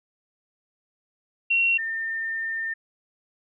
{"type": "tone pair in turn", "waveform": "sine", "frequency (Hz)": [2735, 1807.2], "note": ["F7", "A6"], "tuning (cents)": [-37, 46], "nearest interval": "perfect fifth", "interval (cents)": 717, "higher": "first", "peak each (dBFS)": [-18, -26], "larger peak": "first", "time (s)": [[1.5, 1.78], [1.78, 2.74]], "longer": "second", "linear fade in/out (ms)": 10, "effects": []}